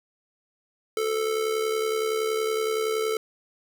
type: tone with amplitude modulation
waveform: square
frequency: 440 Hz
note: A4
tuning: in tune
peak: -22 dBFS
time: 0.97-3.17 s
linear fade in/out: 2 ms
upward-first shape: sine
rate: 70.7 Hz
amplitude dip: 55%
effects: 10-bit